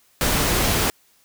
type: noise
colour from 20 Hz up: pink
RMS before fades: -20 dBFS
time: 0.21-0.9 s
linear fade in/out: 0 ms
effects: white hiss -59 dBFS RMS until 1.24 s